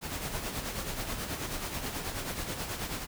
pink noise with tremolo, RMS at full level -34 dBFS, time 0.01-3.07 s, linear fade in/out 50 ms, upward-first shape sine, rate 9.3 Hz, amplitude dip 50%, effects none

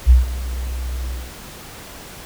sine tone with ADSR envelope, 62.3 Hz, B1, 16 cents sharp, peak -4 dBFS, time 0.06-1.33 s, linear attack 41 ms, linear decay 150 ms, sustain -18 dB, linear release 220 ms, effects pink hiss -37 dBFS RMS until 2.25 s

